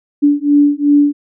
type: beating tone pair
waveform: sine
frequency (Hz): 288.3 / 291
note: D4 / D4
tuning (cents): -32 / -16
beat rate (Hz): 2.7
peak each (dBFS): -11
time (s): 0.22-1.13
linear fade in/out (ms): 20
effects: none